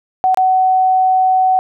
sine tone with dropouts, 750 Hz, F#5, 23 cents sharp, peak -9 dBFS, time 0.24-1.59 s, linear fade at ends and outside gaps 0 ms, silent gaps 0.345-0.373 s, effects none

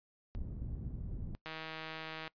pink low-pass noise, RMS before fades -41 dBFS, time 0.35-1.35 s, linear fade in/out 0 ms, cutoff 160 Hz, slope 12 dB/octave
click train, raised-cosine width 0.3 ms, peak -27 dBFS, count 131, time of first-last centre 1.46-2.278 s, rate 159 Hz
effects noise-tail reverb RT60 0.1 s tail -22 dB re dry + resampled to 11025 Hz

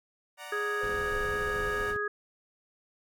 15% pulse chord, D augmented, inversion none, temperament equal, 587.3 / 740 / 932.3 Hz, D5 / F#5 / A#5, 0 / 0 / 0 cents, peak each -39 dBFS, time 0.37-1.95 s, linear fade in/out 50 ms
harmonic tone, 415.3 Hz, G#4, in tune, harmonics 1 / 3 / 4, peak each -33 / -35 / -32 dBFS, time 0.52-2.08 s, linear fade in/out 5 ms
triangle tone with tremolo, 513 Hz, C5, 34 cents flat, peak -37 dBFS, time 0.81-1.87 s, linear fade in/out 2 ms, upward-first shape triangle, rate 12 Hz, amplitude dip 55%
brown noise, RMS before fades -40 dBFS, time 0.83-1.97 s, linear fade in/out 5 ms
effects none

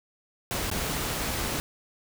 pink noise with dropouts, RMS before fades -30 dBFS, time 0.51-1.6 s, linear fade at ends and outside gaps 0 ms, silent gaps 0.701-0.714 s, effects none

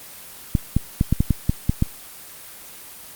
clicks, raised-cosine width 5 ms, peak -4 dBFS, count 9, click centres 0.552 / 0.766 / 1.011 / 1.126 / 1.205 / 1.307 / 1.495 / 1.695 / 1.824 s, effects white hiss -40 dBFS RMS until 3.15 s + Opus 24 kbps

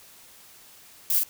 violet noise with echo, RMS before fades -23 dBFS, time 1.1-1.19 s, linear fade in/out 2 ms, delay 45 ms, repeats 1, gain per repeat -2 dB, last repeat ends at 1.235 s, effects white hiss -51 dBFS RMS until 1.29 s

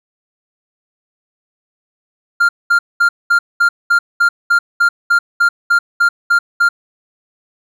triangle tone bursts, 1396.9 Hz, F6, in tune, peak -6 dBFS, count 15, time 2.4-6.69 s, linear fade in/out 10 ms, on 90 ms, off 210 ms, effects none

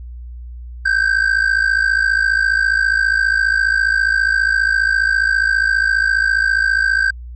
triangle ring-modulated tone, 1568 Hz, G6, in tune, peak -8 dBFS, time 0.85-7.11 s, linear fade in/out 10 ms, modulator 27.4 Hz, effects added 60 Hz sine -29 dBFS peak until 7.35 s + resampled to 22050 Hz

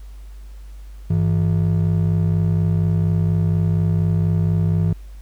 triangle ring-modulated tone, 130.9 Hz, C3, 1 cent sharp, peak -10 dBFS, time 1.1-4.93 s, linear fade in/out 5 ms, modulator 32.1 Hz, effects added 50 Hz sine -34 dBFS peak until 5.21 s + pink hiss -55 dBFS RMS until 5.21 s

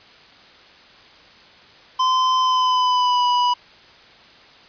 square tone with pitch glide, 1029 to 982.5 Hz, C6 to B5, -29 to -9 cents, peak -16 dBFS, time 1.99-3.54 s, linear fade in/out 10 ms, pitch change -80 cents, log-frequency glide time 2.4-3.25 s, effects white hiss -47 dBFS RMS until 4.68 s + resampled to 11025 Hz

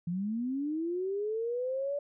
sine linear sweep, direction up, 166 to 580 Hz, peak -30 dBFS, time 0.07-1.99 s, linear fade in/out 5 ms, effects none

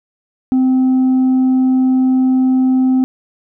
triangle tone with tanh clipping, 258.8 Hz, C4, 19 cents flat, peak -10 dBFS, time 0.52-3.04 s, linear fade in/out 0 ms, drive 7 dB, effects none

